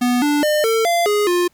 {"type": "tone with pitch steps", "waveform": "square", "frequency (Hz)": [245.8, 293.1, 604, 449.3, 688, 415.3, 353.3], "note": ["B3", "D4", "D5", "A4", "F5", "G#4", "F4"], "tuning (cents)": [-8, -3, 48, 36, -26, 0, 20], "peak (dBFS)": -15, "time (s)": [0.01, 1.48], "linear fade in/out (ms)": 10, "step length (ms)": 210, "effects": ["pink hiss -59 dBFS RMS until 1.53 s"]}